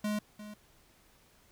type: tone with echo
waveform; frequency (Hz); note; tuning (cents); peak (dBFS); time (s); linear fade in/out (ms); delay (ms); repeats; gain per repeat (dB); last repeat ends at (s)
square; 210; G#3; +19; -31; 0.04-0.19; 5; 350; 1; -13; 0.54
effects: pink hiss -64 dBFS RMS until 1.51 s